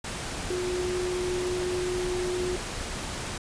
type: tone in noise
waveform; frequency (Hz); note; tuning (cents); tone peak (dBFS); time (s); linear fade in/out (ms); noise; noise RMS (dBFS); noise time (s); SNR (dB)
sine; 361.8; F#4; -39; -27; 0.5-2.56; 5; pink; -34; 0.04-3.38; +4
effects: resampled to 22050 Hz

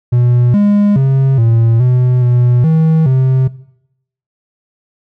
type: tone with pitch steps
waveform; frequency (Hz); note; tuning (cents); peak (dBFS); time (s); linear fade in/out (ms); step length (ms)
triangle; 122 / 204.9 / 134.6 / 114.7 / 125.3 / 122.6 / 160 / 130.9; B2 / G#3 / C3 / A#2 / B2 / B2 / D#3 / C3; -21 / -23 / +49 / -28 / +25 / -12 / +49 / +1; -5; 0.12-3.48; 10; 420
effects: noise-tail reverb RT60 0.8 s tail -19 dB re dry

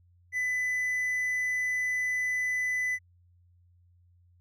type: tone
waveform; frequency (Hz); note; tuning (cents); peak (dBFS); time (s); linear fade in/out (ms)
triangle; 2000; B6; +21; -25; 0.32-2.99; 50
effects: added 88 Hz sine -59 dBFS peak until 4.4 s

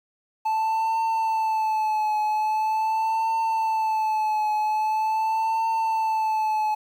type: tone with vibrato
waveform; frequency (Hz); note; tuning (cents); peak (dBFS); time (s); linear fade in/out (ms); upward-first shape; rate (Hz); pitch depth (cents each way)
triangle; 875; A5; -10; -19; 0.45-6.75; 10; triangle; 0.43; 49
effects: 9-bit

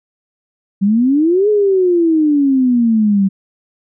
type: exponential two-way sweep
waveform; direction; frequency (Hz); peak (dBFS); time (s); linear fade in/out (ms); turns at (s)
sine; up then down; 190.4 to 427.5 to 190.4; -9; 0.81-3.29; 20; 1.49
effects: none

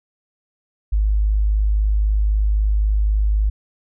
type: tone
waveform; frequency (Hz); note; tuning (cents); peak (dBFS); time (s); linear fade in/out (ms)
sine; 51.91; G#1; 0; -14; 0.92-3.5; 10
effects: none

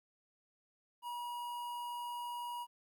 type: tone with notch filter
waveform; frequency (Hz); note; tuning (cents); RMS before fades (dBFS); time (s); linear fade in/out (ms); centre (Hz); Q
square; 961; B5; -48; -42; 1.02-2.67; 50; 5800; 0.82
effects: 13-bit

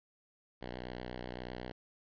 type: tone with vibrato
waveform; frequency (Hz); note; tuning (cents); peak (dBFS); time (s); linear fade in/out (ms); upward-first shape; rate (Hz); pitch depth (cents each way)
5% pulse; 61.7; B1; -1; -30; 0.61-1.72; 10; sine; 8; 36
effects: resampled to 11025 Hz + 12-bit

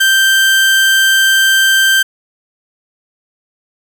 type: tone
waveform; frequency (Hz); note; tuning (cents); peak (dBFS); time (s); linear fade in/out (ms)
30% pulse; 1566; G6; -2; -5; 0-2.03; 10
effects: none

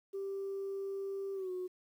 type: tone with pitch glide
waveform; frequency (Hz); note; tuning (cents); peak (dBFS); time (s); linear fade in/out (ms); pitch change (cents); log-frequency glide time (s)
sine; 392 to 365.7; G4 to F#4; 0 to -20; -35; 0.13-1.68; 20; -120; 1.34-1.51
effects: tanh soft clip ceiling -33 dBFS + 11-bit

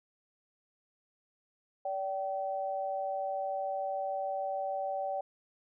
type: tone pair together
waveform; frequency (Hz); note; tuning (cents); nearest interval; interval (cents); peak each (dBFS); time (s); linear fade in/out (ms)
sine; 576.8 / 770; D5 / G5; -31 / -31; perfect fourth; 500; -35 / -34; 1.85-5.21; 5
effects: none

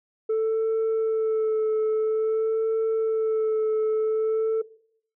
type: tone with vibrato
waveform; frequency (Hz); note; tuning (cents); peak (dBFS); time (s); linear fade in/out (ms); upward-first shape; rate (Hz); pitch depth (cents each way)
sine; 440; A4; 0; -18; 0.29-4.62; 10; sine; 0.5; 20
effects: noise-tail reverb RT60 0.6 s tail -20 dB re dry + tanh soft clip ceiling -20 dBFS

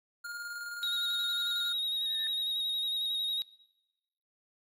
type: tone with tremolo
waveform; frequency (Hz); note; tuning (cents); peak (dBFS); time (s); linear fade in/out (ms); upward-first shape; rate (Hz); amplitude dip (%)
square; 1415; F6; +22; -38; 0.24-1.73; 10; square; 19; 30
type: tone with vibrato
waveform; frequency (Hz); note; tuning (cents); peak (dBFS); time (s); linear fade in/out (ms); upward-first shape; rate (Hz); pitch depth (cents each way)
triangle; 3777; A#7; +22; -29; 0.83-3.42; 0; square; 11; 23
type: tone with exponential growth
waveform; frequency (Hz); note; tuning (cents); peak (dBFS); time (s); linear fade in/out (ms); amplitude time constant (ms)
sine; 1784; A6; +23; -38; 1.89-2.27; 0; 82
effects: noise-tail reverb RT60 1.0 s tail -22 dB re dry

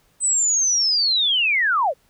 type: linear sweep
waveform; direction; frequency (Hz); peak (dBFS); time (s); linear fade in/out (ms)
sine; down; 8200 to 466.2; -16; 0.2-1.94; 50
effects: pink hiss -61 dBFS RMS until 2.09 s

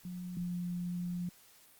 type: tone pair in turn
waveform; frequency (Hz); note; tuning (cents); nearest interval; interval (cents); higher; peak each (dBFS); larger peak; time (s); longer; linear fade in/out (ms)
sine; 179.2 / 176.43; F3 / F3; +45 / +18; unison; 27; first; -39 / -34; second; 0.05-0.37 / 0.37-1.29; second; 2
effects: white hiss -61 dBFS RMS until 1.79 s + Opus 48 kbps

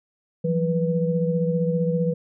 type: tone cluster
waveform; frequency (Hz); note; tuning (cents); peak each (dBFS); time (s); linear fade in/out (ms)
sine; 167.6 / 182.8 / 490.1; E3 / F#3 / B4; +29 / -21 / -13; -22 / -28 / -24; 0.44-2.14; 10
effects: none

